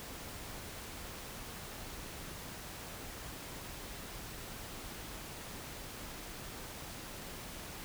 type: silence
effects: pink hiss -46 dBFS RMS until 7.84 s